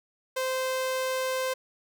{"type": "tone", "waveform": "sawtooth", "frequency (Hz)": 519, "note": "C5", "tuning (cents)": -14, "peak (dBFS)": -23, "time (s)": [0.36, 1.54], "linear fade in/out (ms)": 10, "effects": []}